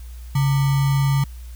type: tone with sample-and-hold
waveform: sine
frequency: 138.59 Hz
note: C#3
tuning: in tune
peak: -15 dBFS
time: 0.35-1.24 s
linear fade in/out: 5 ms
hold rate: 1050 Hz
effects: added 60 Hz sine -33 dBFS peak until 1.55 s + white hiss -51 dBFS RMS until 1.55 s